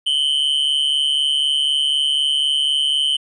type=tone pair together; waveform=triangle; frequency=2976 / 3120 Hz; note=F#7 / G7; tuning=+9 / -9 cents; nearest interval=minor second; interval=82 cents; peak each=-17 dBFS; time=0.06-3.17 s; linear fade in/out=10 ms; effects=resampled to 24000 Hz